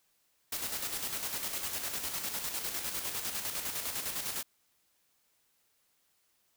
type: noise with tremolo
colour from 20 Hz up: white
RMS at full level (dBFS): -35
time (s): 0.52-4.43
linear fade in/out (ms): 5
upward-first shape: square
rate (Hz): 9.9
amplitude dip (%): 45
effects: white hiss -73 dBFS RMS until 6.56 s